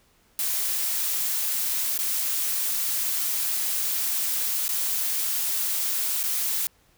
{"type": "noise with dropouts", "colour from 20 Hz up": "blue", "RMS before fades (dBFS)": -26, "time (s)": [0.39, 6.67], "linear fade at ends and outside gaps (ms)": 1, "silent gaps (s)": [[1.978, 1.989], [4.681, 4.69], [6.231, 6.237]], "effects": ["pink hiss -62 dBFS RMS until 6.97 s"]}